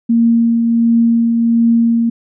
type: tone with tremolo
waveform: sine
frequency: 231.7 Hz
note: A#3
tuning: 10 cents flat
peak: -7 dBFS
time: 0.09-2.1 s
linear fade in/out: 10 ms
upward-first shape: triangle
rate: 1.4 Hz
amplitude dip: 35%
effects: none